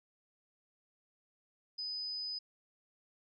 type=tone; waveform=sine; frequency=5000 Hz; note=D#8; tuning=8 cents sharp; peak=-37 dBFS; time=1.78-2.39 s; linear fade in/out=10 ms; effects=none